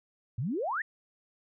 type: exponential sweep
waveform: sine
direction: up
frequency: 103.6 to 1943 Hz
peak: -29 dBFS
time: 0.38-0.82 s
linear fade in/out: 5 ms
effects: none